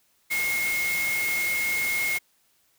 sine tone in noise, 2155 Hz, C#7, 49 cents flat, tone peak -24 dBFS, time 0.3-2.19 s, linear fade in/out 20 ms, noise white, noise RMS -32 dBFS, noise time 0.3-2.19 s, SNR +5 dB, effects white hiss -66 dBFS RMS until 2.78 s

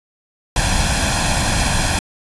pink noise with comb filter, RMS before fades -17 dBFS, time 0.56-1.99 s, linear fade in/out 2 ms, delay 1.2 ms, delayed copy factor +0.7, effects resampled to 24000 Hz

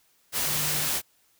sine tone in noise, 150.4 Hz, D3, 42 cents sharp, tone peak -36 dBFS, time 0.45-0.9 s, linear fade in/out 50 ms, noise white, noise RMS -27 dBFS, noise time 0.32-1.02 s, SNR -12 dB, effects white hiss -65 dBFS RMS until 1.39 s

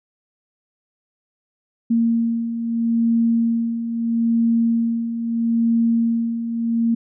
sine beating tone pair, 230.1 / 230.87 Hz, A#3 / A#3, -22 / -17 cents, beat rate 0.77 Hz, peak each -24 / -17 dBFS, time 1.9-6.95 s, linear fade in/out 10 ms, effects none

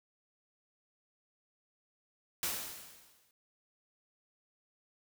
white noise with exponential decay, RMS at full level -33 dBFS, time 2.43-3.31 s, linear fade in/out 1 ms, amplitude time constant 190 ms, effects none

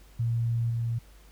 sine tone with level steps, 116.54 Hz, A#2, in tune, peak -24 / -26 dBFS, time 0.19-0.99 s, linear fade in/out 10 ms, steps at 0.7 s, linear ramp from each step 5 ms, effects added 50 Hz sine -51 dBFS peak until 1.31 s + pink hiss -59 dBFS RMS until 1.31 s

